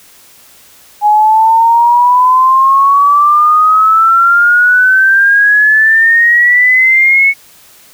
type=exponential sweep; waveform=sine; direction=up; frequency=830.6 to 2217 Hz; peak=-4 dBFS; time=1.01-7.34 s; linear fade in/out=50 ms; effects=white hiss -41 dBFS RMS until 7.93 s